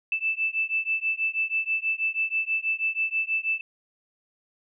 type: beating tone pair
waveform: sine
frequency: 2637 / 2643.2 Hz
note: E7 / E7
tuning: 0 / +4 cents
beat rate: 6.2 Hz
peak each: -27 dBFS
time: 0.12-3.61 s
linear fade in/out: 2 ms
effects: none